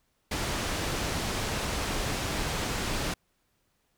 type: low-pass noise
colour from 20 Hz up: pink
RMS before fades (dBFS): -31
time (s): 0.31-3.14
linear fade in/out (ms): 5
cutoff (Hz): 8100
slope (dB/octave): 12
effects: pink hiss -73 dBFS RMS until 3.97 s